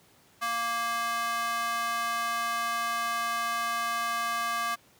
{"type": "tone with high-pass filter", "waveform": "square", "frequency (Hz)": 233.1, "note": "A#3", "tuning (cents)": 0, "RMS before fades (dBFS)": -30, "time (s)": [0.41, 4.76], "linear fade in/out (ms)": 20, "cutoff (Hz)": 1100, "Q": 2.4, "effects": ["pink hiss -60 dBFS RMS until 4.99 s", "high-pass 100 Hz 12 dB/octave"]}